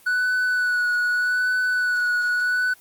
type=tone with vibrato; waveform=triangle; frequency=1480 Hz; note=F#6; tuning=in tune; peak=-17 dBFS; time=0.06-2.74 s; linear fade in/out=10 ms; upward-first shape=sine; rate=0.82 Hz; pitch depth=22 cents each way; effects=white hiss -52 dBFS RMS until 2.8 s + Opus 32 kbps